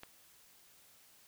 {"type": "click", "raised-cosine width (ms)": 0.3, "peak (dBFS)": -30, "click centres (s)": 0.034, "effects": ["white hiss -63 dBFS RMS until 1.27 s"]}